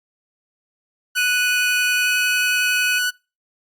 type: tone with vibrato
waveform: sawtooth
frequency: 1480 Hz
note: F#6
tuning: in tune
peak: -15 dBFS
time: 1.15-3.11 s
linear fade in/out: 20 ms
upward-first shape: triangle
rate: 11 Hz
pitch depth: 9 cents each way
type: tone with pitch glide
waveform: sine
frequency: 2489 to 2519 Hz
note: D#7 to D#7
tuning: 0 to +21 cents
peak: -20 dBFS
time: 1.17-2.99 s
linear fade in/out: 10 ms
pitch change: +21 cents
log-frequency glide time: 1.99-2.13 s
effects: noise-tail reverb RT60 0.3 s tail -26 dB re dry + Opus 48 kbps